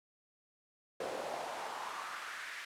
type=noise with high-pass filter sweep; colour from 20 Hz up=brown; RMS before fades=-42 dBFS; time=1-2.65 s; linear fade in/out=5 ms; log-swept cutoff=490 to 1900 Hz; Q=2.7; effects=low-pass 11000 Hz 12 dB/octave